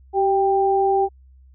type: tone pair together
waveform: sine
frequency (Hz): 386.4 / 789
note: G4 / G5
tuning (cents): -25 / +11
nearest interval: octave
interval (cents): 1236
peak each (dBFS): -18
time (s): 0.13-1.09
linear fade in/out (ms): 50
effects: added 65 Hz sine -46 dBFS peak until 1.54 s